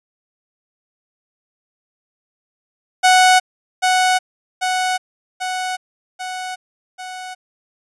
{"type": "tone with echo", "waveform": "sawtooth", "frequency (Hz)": 740, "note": "F#5", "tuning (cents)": 0, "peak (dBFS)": -5, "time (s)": [3.03, 3.4], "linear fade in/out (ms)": 20, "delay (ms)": 790, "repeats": 5, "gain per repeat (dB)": -4, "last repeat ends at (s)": 7.35, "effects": ["resampled to 24000 Hz"]}